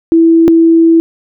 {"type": "tone pair in turn", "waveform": "sine", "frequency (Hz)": [329.6, 329.6], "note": ["E4", "E4"], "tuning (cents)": [0, 0], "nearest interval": "unison", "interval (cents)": 0, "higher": "neither", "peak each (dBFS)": -3, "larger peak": "neither", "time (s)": [[0.12, 0.48], [0.48, 1]], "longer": "second", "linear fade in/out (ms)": 0, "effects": []}